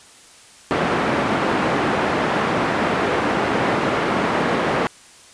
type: band-pass noise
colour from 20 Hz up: pink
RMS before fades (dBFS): -20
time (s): 0.71-4.87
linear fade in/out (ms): 0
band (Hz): 210 to 1800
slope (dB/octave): 12
effects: white hiss -46 dBFS RMS until 5.33 s + resampled to 22050 Hz